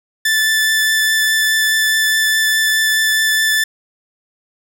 sawtooth tone with vibrato, 1756 Hz, A6, 4 cents flat, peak -9 dBFS, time 0.25-3.64 s, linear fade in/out 5 ms, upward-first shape triangle, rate 4.8 Hz, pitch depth 10 cents each way, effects none

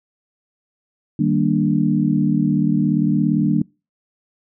sine chord, Eb major seventh, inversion none, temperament equal, 155.56 / 196 / 233.1 / 293.7 Hz, Eb3 / G3 / Bb3 / D4, 0 / 0 / 0 / 0 cents, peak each -20 dBFS, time 1.19-3.62 s, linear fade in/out 5 ms, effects noise-tail reverb RT60 0.3 s tail -26 dB re dry

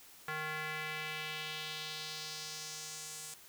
square tone with band-pass filter sweep, 154.9 Hz, D#3, 7 cents flat, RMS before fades -42 dBFS, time 0.28-3.34 s, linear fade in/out 2 ms, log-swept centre 1600 to 8500 Hz, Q 1.9, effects white hiss -57 dBFS RMS until 3.48 s

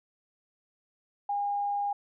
sine tone, 812 Hz, G#5, 39 cents flat, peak -27 dBFS, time 1.29-1.93 s, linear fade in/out 5 ms, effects none

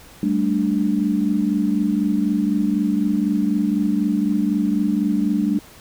sine chord, G suspended second, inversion none, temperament equal, 196 / 220 / 293.7 Hz, G3 / A3 / D4, 0 / 0 / 0 cents, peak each -21 dBFS, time 0.23-5.59 s, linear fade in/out 2 ms, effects pink hiss -45 dBFS RMS until 5.8 s

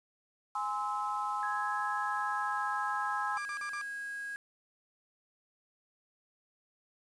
sine chord, Ab augmented, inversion none, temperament just, 830.6 / 1038.3 / 1297.8 Hz, Ab5 / C6 / E6, 0 / -14 / -27 cents, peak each -36 dBFS, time 0.55-3.38 s, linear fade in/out 5 ms
sine tone with pitch glide, 1661 to 1642.9 Hz, G#6 to G#6, 0 to -19 cents, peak -37 dBFS, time 1.43-4.36 s, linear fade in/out 0 ms, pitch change -19 cents, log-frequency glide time 2.03-2.69 s
35% pulse tone bursts, 1187 Hz, D6, 18 cents sharp, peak -37 dBFS, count 4, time 3.37-3.814 s, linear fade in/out 0 ms, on 81 ms, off 40 ms
effects resampled to 22050 Hz + 9-bit

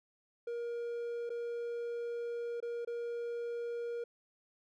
triangle tone with dropouts, 472.4 Hz, A#4, 23 cents sharp, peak -34 dBFS, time 0.47-4.04 s, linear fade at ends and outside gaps 5 ms, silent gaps 1.294-1.301 / 2.603-2.625 / 2.849-2.873 s, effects none

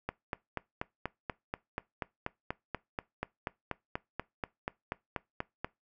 click train, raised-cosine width 0.5 ms, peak -18 dBFS, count 24, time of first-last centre 0.09-5.646 s, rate 4.14 Hz, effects noise-tail reverb RT60 0.2 s tail -22 dB re dry

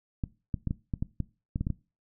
clicks, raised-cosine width 5 ms, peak -17 dBFS, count 11, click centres 0.238 / 0.542 / 0.673 / 0.709 / 0.938 / 1.025 / 1.203 / 1.559 / 1.61 / 1.669 / 1.703 s, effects noise-tail reverb RT60 0.3 s tail -20 dB re dry

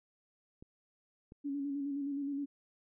clicks, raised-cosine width 3 ms, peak -38 dBFS, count 2, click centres 0.625 / 1.321 s
sine tone with vibrato, 281.4 Hz, C#4, 26 cents sharp, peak -34 dBFS, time 1.44-2.46 s, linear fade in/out 20 ms, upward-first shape square, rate 9.6 Hz, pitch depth 32 cents each way
effects none

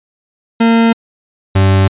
40% pulse tone pair in turn, 229.1 / 96.32 Hz, A#3 / G2, -30 / -30 cents, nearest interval octave + minor third, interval 1500 cents, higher first, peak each -6 dBFS, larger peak neither, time 0.6-0.93 / 1.55-1.88 s, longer neither, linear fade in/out 10 ms, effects resampled to 8000 Hz

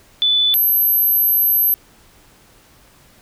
sine tone pair in turn, 3486 / 12423 Hz, A7 / G9, -17 / -17 cents, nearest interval octave + minor seventh, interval 2200 cents, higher second, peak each -12 dBFS, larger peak neither, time 0.22-0.54 / 0.54-1.74 s, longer second, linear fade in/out 0 ms, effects pink hiss -50 dBFS RMS until 3.21 s

